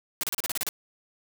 white noise bursts, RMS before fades -29 dBFS, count 9, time 0.21-0.689 s, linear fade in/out 0 ms, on 23 ms, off 34 ms, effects none

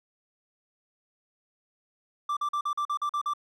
triangle tone bursts, 1174.7 Hz, D6, in tune, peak -24 dBFS, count 9, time 2.29-3.336 s, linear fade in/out 5 ms, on 78 ms, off 43 ms, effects none

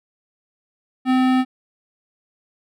sine tone with hard clipping, 257.4 Hz, C4, 28 cents flat, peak -16 dBFS, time 1.05-1.45 s, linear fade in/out 50 ms, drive 18 dB, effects none

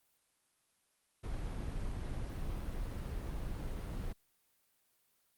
brown noise, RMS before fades -39 dBFS, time 1.23-4.13 s, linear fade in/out 10 ms, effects white hiss -75 dBFS RMS until 5.37 s + Opus 32 kbps

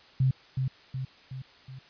sine tone with echo, 131.3 Hz, C3, 6 cents sharp, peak -20 dBFS, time 0.2-0.31 s, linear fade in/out 5 ms, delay 370 ms, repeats 4, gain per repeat -5 dB, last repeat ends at 1.79 s, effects white hiss -55 dBFS RMS until 1.89 s + resampled to 11025 Hz

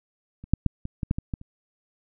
clicks, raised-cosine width 5 ms, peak -28 / -6 / -8 / -19 / -15 / -10 / -16 / -16 / -30 dBFS, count 9, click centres 0.44 / 0.536 / 0.663 / 0.854 / 1.032 / 1.111 / 1.185 / 1.338 / 1.414 s, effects none

